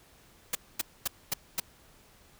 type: noise bursts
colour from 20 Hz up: white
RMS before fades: -29 dBFS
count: 5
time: 0.53-1.6 s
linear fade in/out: 5 ms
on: 22 ms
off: 240 ms
effects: pink hiss -59 dBFS RMS until 2.39 s